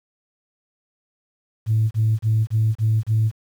sine tone bursts, 110 Hz, A2, in tune, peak -14 dBFS, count 6, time 1.66-3.315 s, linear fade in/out 50 ms, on 250 ms, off 31 ms, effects tanh soft clip ceiling -11 dBFS + 8-bit

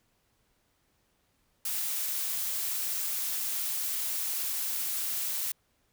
blue noise, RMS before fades -32 dBFS, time 1.65-5.52 s, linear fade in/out 5 ms, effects pink hiss -72 dBFS RMS until 5.92 s

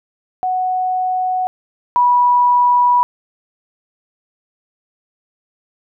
sine tone pair in turn, 740 / 977 Hz, F#5 / B5, 0 / -19 cents, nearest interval perfect fourth, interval 481 cents, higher second, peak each -15 / -9 dBFS, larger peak second, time 0.43-1.47 / 1.96-3.03 s, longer second, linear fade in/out 0 ms, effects none

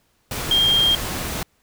sine tone in noise, 3208 Hz, G7, 39 cents sharp, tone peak -14 dBFS, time 0.51-0.95 s, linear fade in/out 2 ms, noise pink, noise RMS -27 dBFS, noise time 0.31-1.43 s, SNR +10 dB, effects pink hiss -64 dBFS RMS until 1.62 s

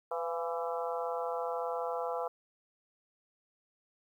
harmonic tone with a mistuned harmonic, 166.9 Hz, E3, 22 cents sharp, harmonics 3 / 4 / 5 / 6 / 7 / 8, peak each -36 / -38 / -40 / -42 / -43 / -44 dBFS, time 0.11-2.28 s, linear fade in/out 5 ms, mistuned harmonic 4, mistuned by +38 cents, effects 11-bit

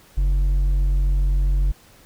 sine tone with hard clipping, 46.25 Hz, F#1, in tune, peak -17 dBFS, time 0.17-1.72 s, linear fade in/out 10 ms, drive 4 dB, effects pink hiss -51 dBFS RMS until 2.05 s

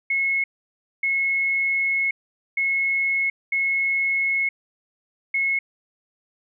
sine tone bursts at uneven times, 2179 Hz, C#7, 30 cents flat, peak -19 dBFS, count 5, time 0.1-0.44 / 1.03-2.11 / 2.57-3.3 / 3.52-4.49 / 5.34-5.59 s, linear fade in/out 5 ms, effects none

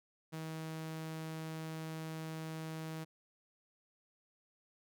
sawtooth tone, 159.5 Hz, D#3, 43 cents sharp, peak -37 dBFS, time 0.32-3.05 s, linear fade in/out 20 ms, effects none

